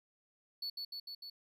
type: tone with echo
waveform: triangle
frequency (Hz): 4435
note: C#8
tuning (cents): 0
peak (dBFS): -36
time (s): 0.62-0.7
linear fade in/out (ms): 5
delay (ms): 150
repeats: 4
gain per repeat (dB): -2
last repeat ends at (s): 1.3
effects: none